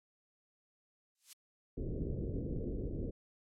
violet noise with exponential growth, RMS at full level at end -38 dBFS, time 1.15-1.33 s, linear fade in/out 2 ms, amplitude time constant 37 ms
pink low-pass noise, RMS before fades -38 dBFS, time 1.77-3.11 s, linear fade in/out 10 ms, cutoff 500 Hz, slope 48 dB/octave
clicks, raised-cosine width 5 ms, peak -27 dBFS, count 4, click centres 2.02 / 2.102 / 2.143 / 2.564 s
effects low-pass 7000 Hz 12 dB/octave + MP3 64 kbps

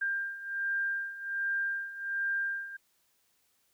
sine beating tone pair, 1593 / 1594.3 Hz, G6 / G6, +27 / +29 cents, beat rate 1.3 Hz, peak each -36 / -32 dBFS, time 0.01-2.77 s, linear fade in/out 10 ms, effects white hiss -72 dBFS RMS until 3.73 s

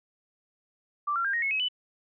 sine tone with pitch steps, 1172 / 1369.8 / 1601 / 1871.2 / 2187 / 2556 / 2988 Hz, D6 / F6 / G6 / A#6 / C#7 / D#7 / F#7, -4 / -34 / +36 / +6 / -24 / +46 / +16 cents, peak -25 dBFS, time 1.07-1.686 s, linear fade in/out 10 ms, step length 88 ms, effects none

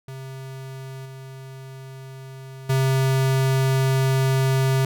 square tone with level steps, 133 Hz, C3, 29 cents sharp, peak -34 / -37 / -18 dBFS, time 0.08-4.85 s, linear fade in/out 2 ms, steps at 1.05 / 2.69 s, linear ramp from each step 10 ms, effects none

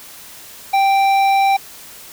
sine tone with hard clipping, 784 Hz, G5, in tune, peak -13 dBFS, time 0.73-1.57 s, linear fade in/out 10 ms, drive 10 dB, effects white hiss -38 dBFS RMS until 2.12 s

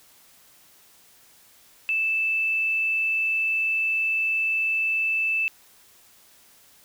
sine tone, 2637 Hz, E7, in tune, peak -21 dBFS, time 1.89-5.48 s, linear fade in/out 0 ms, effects white hiss -55 dBFS RMS until 6.84 s

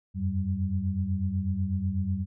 sine tone cluster, 87.2 / 95.3 / 192.9 Hz, F2 / G2 / G3, -2 / -48 / -28 cents, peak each -30 dBFS, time 0.14-2.26 s, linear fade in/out 50 ms, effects none

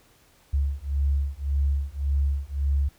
sine beating tone pair, 69.1 / 70.9 Hz, C#2 / C#2, -5 / +40 cents, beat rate 1.8 Hz, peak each -25 dBFS, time 0.53-2.89 s, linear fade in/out 10 ms, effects pink hiss -59 dBFS RMS until 2.98 s

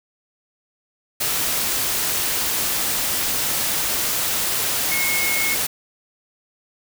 sine tone in noise, 2176 Hz, C#7, 33 cents flat, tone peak -22 dBFS, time 4.91-5.55 s, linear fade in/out 10 ms, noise white, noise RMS -22 dBFS, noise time 1.2-5.67 s, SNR -3 dB, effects none

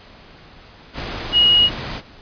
sine tone in noise, 2890 Hz, F#7, 41 cents flat, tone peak -10 dBFS, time 1.32-1.7 s, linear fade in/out 50 ms, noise pink, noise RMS -28 dBFS, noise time 0.93-2.02 s, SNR +15 dB, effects pink hiss -44 dBFS RMS until 2.21 s + resampled to 11025 Hz

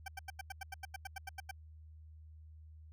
20% pulse tone bursts, 776 Hz, G5, 18 cents flat, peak -36 dBFS, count 14, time 0.06-1.512 s, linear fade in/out 5 ms, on 22 ms, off 88 ms, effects added 78 Hz sine -52 dBFS peak until 2.92 s

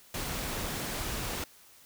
pink noise, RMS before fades -35 dBFS, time 0.14-1.44 s, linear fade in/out 2 ms, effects white hiss -57 dBFS RMS until 1.85 s

